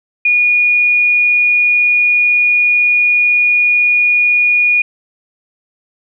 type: tone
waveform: sine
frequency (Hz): 2446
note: D#7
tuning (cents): -30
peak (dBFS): -8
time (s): 0.25-4.82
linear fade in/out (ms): 5
effects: none